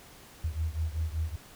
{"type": "beating tone pair", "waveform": "sine", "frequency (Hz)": [77.78, 82.98], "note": ["D#2", "E2"], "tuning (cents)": [0, 12], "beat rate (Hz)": 5.2, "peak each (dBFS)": [-31, -33], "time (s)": [0.44, 1.36], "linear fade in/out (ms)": 5, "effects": ["pink hiss -52 dBFS RMS until 1.55 s"]}